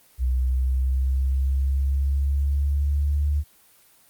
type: linear sweep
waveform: sine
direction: up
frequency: 62.8 to 73.42 Hz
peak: -19 dBFS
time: 0.18-3.44 s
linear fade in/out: 50 ms
effects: white hiss -56 dBFS RMS until 4.09 s + Opus 24 kbps